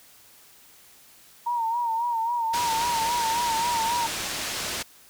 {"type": "tone with vibrato", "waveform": "sine", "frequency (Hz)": 930, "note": "A#5", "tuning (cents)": -4, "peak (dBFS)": -23, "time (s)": [1.46, 4.07], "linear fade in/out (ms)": 10, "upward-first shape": "sine", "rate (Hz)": 3.7, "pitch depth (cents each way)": 67}
{"type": "low-pass noise", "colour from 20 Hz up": "white", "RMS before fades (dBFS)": -31, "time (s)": [2.53, 4.83], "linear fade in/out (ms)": 10, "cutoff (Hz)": 6700, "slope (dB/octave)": 12}
{"effects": ["white hiss -53 dBFS RMS until 5.09 s"]}